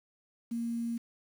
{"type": "tone with quantisation", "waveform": "sine", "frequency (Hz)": 233.1, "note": "A#3", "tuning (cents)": 0, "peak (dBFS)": -31, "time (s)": [0.51, 0.98], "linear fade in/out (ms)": 10, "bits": 9, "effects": []}